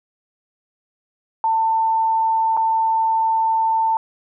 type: tone with dropouts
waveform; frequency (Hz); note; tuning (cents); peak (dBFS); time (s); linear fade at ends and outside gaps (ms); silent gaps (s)
sine; 894; A5; +27; -15; 1.44-3.97; 1; 2.568-2.573
effects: none